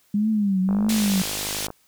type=tone with vibrato; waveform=sine; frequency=201.9 Hz; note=G#3; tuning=49 cents flat; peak=-18 dBFS; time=0.14-1.22 s; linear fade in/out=5 ms; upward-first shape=triangle; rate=1.6 Hz; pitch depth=160 cents each way
type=click train; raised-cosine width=1 ms; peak=-19 dBFS; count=53; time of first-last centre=0.69-1.704 s; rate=51.3 Hz
type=band-pass noise; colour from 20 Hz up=pink; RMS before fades=-29 dBFS; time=0.89-1.67 s; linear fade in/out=2 ms; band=2800 to 14000 Hz; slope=12 dB/octave
effects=white hiss -61 dBFS RMS until 1.87 s